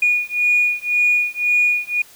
sine beating tone pair, 2448 / 2449.9 Hz, D#7 / D#7, -29 / -27 cents, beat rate 1.9 Hz, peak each -17 dBFS, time 0.02-2.02 s, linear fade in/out 5 ms, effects tanh soft clip ceiling -7 dBFS + white hiss -46 dBFS RMS until 2.15 s

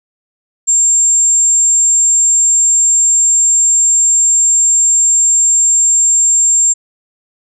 sine tone, 7400 Hz, A#8, 14 cents flat, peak -7 dBFS, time 0.67-6.74 s, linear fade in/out 20 ms, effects none

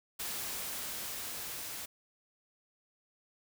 white noise with level ramp, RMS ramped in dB -38 to -42 dBFS, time 0.19-1.86 s, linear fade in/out 10 ms, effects none

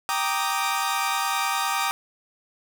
sawtooth chord, Eb major seventh, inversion first, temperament equal, 784 / 932.3 / 1174.7 / 1244.5 Hz, G5 / Bb5 / D6 / Eb6, 0 / 0 / 0 / 0 cents, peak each -25 dBFS, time 0.09-1.91 s, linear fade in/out 0 ms, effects none

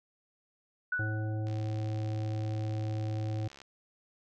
sine tone with exponential decay, 1480 Hz, F#6, in tune, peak -27 dBFS, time 0.92-1.52 s, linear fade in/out 5 ms, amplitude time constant 130 ms
harmonic tone, 108 Hz, A2, 32 cents flat, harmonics 1 / 3 / 5 / 7, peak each -31 / -41 / -45 / -48 dBFS, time 0.99-3.48 s, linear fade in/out 5 ms
click train, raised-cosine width 0.2 ms, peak -33 dBFS, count 150, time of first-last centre 1.47-3.617 s, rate 69.4 Hz
effects none

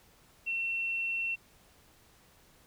sine tone, 2710 Hz, E7, 47 cents sharp, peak -30 dBFS, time 0.46-1.36 s, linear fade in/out 20 ms, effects pink hiss -62 dBFS RMS until 2.66 s

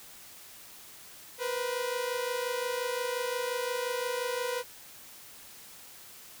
sawtooth tone pair together, 481.4 / 507.1 Hz, B4 / B4, -44 / +46 cents, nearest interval minor second, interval 90 cents, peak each -29 / -30 dBFS, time 1.38-4.64 s, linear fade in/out 50 ms, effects white hiss -50 dBFS RMS until 6.4 s

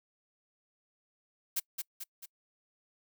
blue noise with echo, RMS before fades -31 dBFS, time 1.56-1.6 s, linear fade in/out 10 ms, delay 220 ms, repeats 3, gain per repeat -5 dB, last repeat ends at 2.26 s, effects noise-tail reverb RT60 0.1 s tail -26 dB re dry

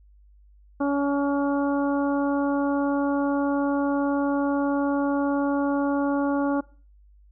harmonic tone, 282.4 Hz, C#4, 32 cents sharp, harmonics 1 / 2 / 3 / 4 / 5, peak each -22 / -28 / -32 / -34 / -36 dBFS, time 0.8-6.61 s, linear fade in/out 10 ms, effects noise-tail reverb RT60 0.4 s tail -21 dB re dry + added 50 Hz sine -51 dBFS peak until 7.31 s

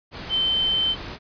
sine tone in noise, 3088 Hz, G7, 27 cents flat, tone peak -19 dBFS, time 0.29-0.96 s, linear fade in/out 50 ms, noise pink, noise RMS -35 dBFS, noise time 0.11-1.19 s, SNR +13 dB, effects resampled to 11025 Hz

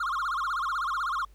triangle tone with vibrato, 1228 Hz, D#6, 23 cents flat, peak -25 dBFS, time 0-1.25 s, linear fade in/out 5 ms, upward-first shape sine, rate 16 Hz, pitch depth 270 cents each way, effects added 50 Hz sine -51 dBFS peak until 1.34 s + pink hiss -66 dBFS RMS until 1.34 s

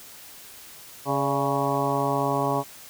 harmonic tone with a mistuned harmonic, 138.59 Hz, C#3, in tune, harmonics 1 / 2 / 3 / 4 / 5 / 6 / 7 / 8, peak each -30 / -30 / -30 / -30 / -30 / -30 / -30 / -30 dBFS, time 1.05-2.64 s, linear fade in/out 50 ms, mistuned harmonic 4, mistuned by +71 cents, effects white hiss -45 dBFS RMS until 2.89 s

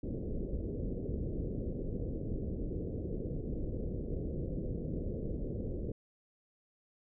pink low-pass noise, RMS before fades -37 dBFS, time 0.03-5.92 s, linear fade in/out 5 ms, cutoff 520 Hz, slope 48 dB/octave, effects none

